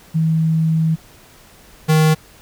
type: tone pair in turn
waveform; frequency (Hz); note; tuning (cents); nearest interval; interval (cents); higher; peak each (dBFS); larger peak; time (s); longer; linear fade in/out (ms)
sine / square; 160.6 / 156.48; E3 / D#3; -45 / +10; unison; 45; first; -13 / -11; second; 0.14-0.96 / 1.88-2.15; first; 20
effects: pink hiss -46 dBFS RMS until 2.41 s